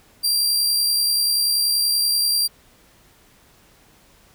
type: tone with amplitude modulation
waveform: sawtooth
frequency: 4735 Hz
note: D8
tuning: 13 cents sharp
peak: -13 dBFS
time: 0.23-2.48 s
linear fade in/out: 20 ms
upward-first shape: sine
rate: 70.4 Hz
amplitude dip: 30%
effects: pink hiss -54 dBFS RMS until 4.34 s